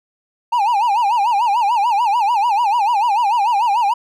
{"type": "tone with vibrato", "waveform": "triangle", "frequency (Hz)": 880, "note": "A5", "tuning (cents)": 0, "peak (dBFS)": -11, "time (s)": [0.52, 3.94], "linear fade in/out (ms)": 10, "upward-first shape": "sine", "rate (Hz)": 6.8, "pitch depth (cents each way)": 190, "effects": []}